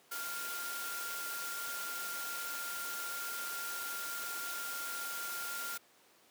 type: tone in noise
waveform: sine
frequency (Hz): 1396.9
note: F6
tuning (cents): 0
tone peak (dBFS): -41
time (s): 0.11-5.78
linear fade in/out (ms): 10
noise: white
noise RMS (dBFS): -42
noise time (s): 0.11-5.78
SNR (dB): -2
effects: pink hiss -64 dBFS RMS until 6.3 s + high-pass 300 Hz 12 dB/octave